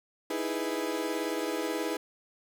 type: chord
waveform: 35% pulse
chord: E major seventh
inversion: third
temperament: equal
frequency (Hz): 311.1 / 329.6 / 415.3 / 493.9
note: D#4 / E4 / G#4 / B4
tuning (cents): 0 / 0 / 0 / 0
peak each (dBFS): -34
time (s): 0.3-1.97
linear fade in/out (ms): 5
effects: none